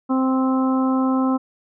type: harmonic tone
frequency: 261.6 Hz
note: C4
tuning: in tune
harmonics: 1 / 2 / 3 / 4 / 5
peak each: -17 / -28 / -29 / -28 / -30 dBFS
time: 0.09-1.38 s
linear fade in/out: 20 ms
effects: none